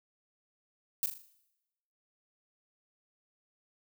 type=noise with echo; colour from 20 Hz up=violet; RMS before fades=-30 dBFS; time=1.03-1.06 s; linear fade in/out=0 ms; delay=40 ms; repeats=5; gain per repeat=-7 dB; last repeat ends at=1.26 s; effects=noise-tail reverb RT60 0.9 s tail -17 dB re dry